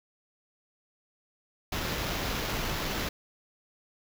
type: noise with sample-and-hold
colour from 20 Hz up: pink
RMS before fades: -32 dBFS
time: 1.72-3.09 s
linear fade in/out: 5 ms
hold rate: 8820 Hz
effects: none